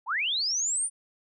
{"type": "linear sweep", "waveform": "sine", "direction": "up", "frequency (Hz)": [784, 9410], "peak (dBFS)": -25, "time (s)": [0.06, 0.9], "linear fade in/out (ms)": 50, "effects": []}